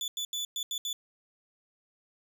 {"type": "tone bursts at uneven times", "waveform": "30% pulse", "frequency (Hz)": 3475, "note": "A7", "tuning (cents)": -22, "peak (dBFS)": -29, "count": 6, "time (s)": [[0.01, 0.08], [0.17, 0.25], [0.33, 0.45], [0.56, 0.63], [0.71, 0.78], [0.85, 0.93]], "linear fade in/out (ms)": 2, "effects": ["11-bit"]}